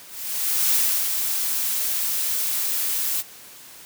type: noise with ADSR envelope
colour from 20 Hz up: blue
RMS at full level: -19 dBFS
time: 0.07-3.23 s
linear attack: 670 ms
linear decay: 310 ms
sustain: -5 dB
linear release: 35 ms
effects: white hiss -44 dBFS RMS until 3.85 s + high-pass 80 Hz 12 dB/octave